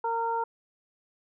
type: harmonic tone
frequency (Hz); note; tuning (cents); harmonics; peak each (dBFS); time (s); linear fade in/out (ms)
460; A#4; -23; 1 / 2 / 3; -33 / -27 / -38; 0.04-0.44; 5
effects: none